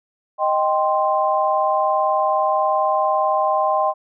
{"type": "chord", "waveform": "sine", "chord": "C minor", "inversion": "first", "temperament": "equal", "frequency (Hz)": [622.3, 784, 1046.5], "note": ["Eb5", "G5", "C6"], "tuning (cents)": [0, 0, 0], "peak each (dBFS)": -20, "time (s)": [0.38, 3.94], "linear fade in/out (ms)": 50, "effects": []}